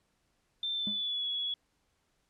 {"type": "tone with pitch glide", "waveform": "sine", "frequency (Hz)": [3566, 3372], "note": ["A7", "G#7"], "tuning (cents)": [22, 26], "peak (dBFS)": -31, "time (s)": [0.63, 1.54], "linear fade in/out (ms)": 2, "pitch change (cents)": -96, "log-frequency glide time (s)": [0.73, 1.26]}
{"type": "tone with exponential decay", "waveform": "triangle", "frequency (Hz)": 207.7, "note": "G#3", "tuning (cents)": 0, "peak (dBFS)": -30, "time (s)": [0.87, 1.03], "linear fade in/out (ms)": 2, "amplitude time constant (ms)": 33}
{"effects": ["pink hiss -75 dBFS RMS until 2.29 s", "low-pass 10000 Hz 12 dB/octave"]}